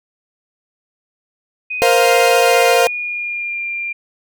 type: tone with pitch glide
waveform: sine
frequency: 2497 to 2386 Hz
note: D#7 to D7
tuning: +6 to +27 cents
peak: -20 dBFS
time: 1.7-3.93 s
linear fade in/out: 10 ms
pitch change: -79 cents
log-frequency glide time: 2.27-3.65 s
type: chord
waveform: 40% pulse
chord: Bb suspended second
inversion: none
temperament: equal with one note detuned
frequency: 468.6 / 523.3 / 698.5 Hz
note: Bb4 / C5 / F5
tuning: +9 / 0 / 0 cents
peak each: -14 dBFS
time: 1.82-2.87 s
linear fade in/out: 0 ms
effects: none